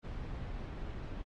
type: noise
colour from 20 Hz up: brown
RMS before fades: -41 dBFS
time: 0.03-1.23 s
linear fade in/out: 20 ms
effects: low-pass 4000 Hz 12 dB/octave + AAC 32 kbps